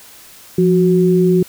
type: tone pair together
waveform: sine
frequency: 174.36 / 368.4 Hz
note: F3 / F#4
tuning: -3 / -7 cents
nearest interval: octave + minor second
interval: 1296 cents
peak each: -12 dBFS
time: 0.58-1.43 s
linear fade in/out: 5 ms
effects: white hiss -41 dBFS RMS until 1.48 s